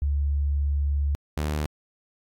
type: tone pair in turn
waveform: sine / sawtooth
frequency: 71.4 / 75.3 Hz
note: D2 / D2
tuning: -48 / +44 cents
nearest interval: minor second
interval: 92 cents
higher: second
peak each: -21 dBFS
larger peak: neither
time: 0.02-1.15 / 1.37-1.66 s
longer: first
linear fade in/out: 0 ms
effects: AAC 64 kbps